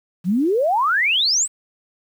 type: exponential sweep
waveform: sine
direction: up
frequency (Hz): 164.81 to 8500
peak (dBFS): -15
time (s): 0.24-1.48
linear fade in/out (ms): 50
effects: 8-bit